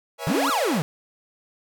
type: chord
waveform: sawtooth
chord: C# minor seventh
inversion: third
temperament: equal with one note detuned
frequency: 481.5 / 554.4 / 659.3 / 830.6 Hz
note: B4 / C#5 / E5 / G#5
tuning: -44 / 0 / 0 / 0 cents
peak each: -31 dBFS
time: 0.18-0.82 s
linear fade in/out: 50 ms
type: exponential two-way sweep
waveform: 45% pulse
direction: up then down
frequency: 138.9 to 1473 to 138.9 Hz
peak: -21 dBFS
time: 0.27-0.82 s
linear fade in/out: 0 ms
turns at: 0.49 s
type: tone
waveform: sine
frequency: 277.2 Hz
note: C#4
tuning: in tune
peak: -25 dBFS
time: 0.29-0.5 s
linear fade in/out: 5 ms
effects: none